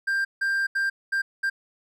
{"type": "tone bursts at uneven times", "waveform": "triangle", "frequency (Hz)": 1587, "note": "G6", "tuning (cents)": 21, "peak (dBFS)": -20, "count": 5, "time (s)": [[0.07, 0.25], [0.41, 0.67], [0.75, 0.9], [1.12, 1.22], [1.43, 1.5]], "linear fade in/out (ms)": 10, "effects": []}